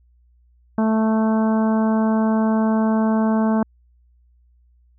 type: harmonic tone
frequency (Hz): 220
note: A3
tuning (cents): 0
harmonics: 1 / 2 / 3 / 4 / 5 / 6 / 7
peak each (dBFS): -16 / -28 / -26 / -28 / -32 / -38 / -37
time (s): 0.78-3.63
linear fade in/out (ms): 2
effects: added 60 Hz sine -53 dBFS peak until 4.98 s